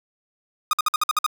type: tone bursts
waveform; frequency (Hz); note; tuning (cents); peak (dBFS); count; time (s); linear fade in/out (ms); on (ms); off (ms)
45% pulse; 1236; D#6; -12; -17; 8; 0.71-1.264; 2; 22; 54
effects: none